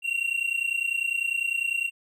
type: tone pair together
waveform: triangle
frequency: 2733 / 2763 Hz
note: F7 / F7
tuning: -38 / -19 cents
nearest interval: unison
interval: 19 cents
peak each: -26 dBFS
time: 0.02-1.91 s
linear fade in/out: 50 ms
effects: none